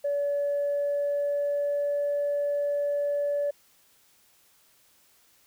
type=tone with pitch glide; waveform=sine; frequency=572 to 576.3 Hz; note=D5 to D5; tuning=-46 to -33 cents; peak=-23 dBFS; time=0.04-3.51 s; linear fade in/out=10 ms; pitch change=+13 cents; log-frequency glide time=0.23-2.04 s; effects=tanh soft clip ceiling -21 dBFS + white hiss -62 dBFS RMS until 5.46 s